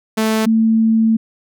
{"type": "tone pair in turn", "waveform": ["sawtooth", "sine"], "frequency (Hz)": [219.6, 223.3], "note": ["A3", "A3"], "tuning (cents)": [-3, 26], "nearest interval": "unison", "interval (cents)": 29, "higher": "second", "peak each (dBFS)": -10, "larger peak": "neither", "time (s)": [[0.17, 0.46], [0.46, 1.17]], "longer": "second", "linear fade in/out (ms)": 10, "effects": []}